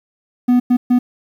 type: tone bursts at uneven times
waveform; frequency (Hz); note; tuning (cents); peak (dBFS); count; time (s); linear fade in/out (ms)
triangle; 246.8; B3; -1; -7; 3; 0.48-0.6 / 0.7-0.77 / 0.9-0.99; 10
effects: 8-bit